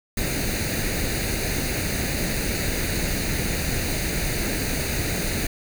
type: noise with comb filter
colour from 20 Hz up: pink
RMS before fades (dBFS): -25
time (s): 0.17-5.47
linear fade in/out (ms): 5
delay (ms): 0.46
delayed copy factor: +0.7
effects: none